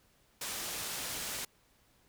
white low-pass noise, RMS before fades -39 dBFS, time 0.41-1.45 s, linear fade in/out 5 ms, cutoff 11000 Hz, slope 12 dB/octave, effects pink hiss -68 dBFS RMS until 2.08 s

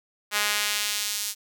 sawtooth tone with high-pass filter sweep, 207.7 Hz, G#3, in tune, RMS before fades -27 dBFS, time 0.31-1.35 s, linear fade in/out 50 ms, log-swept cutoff 1500 to 5700 Hz, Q 0.8, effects none

